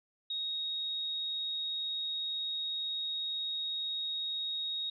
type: tone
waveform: sine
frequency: 3758 Hz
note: A#7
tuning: 13 cents sharp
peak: -33 dBFS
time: 0.3-4.9 s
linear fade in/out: 5 ms
effects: none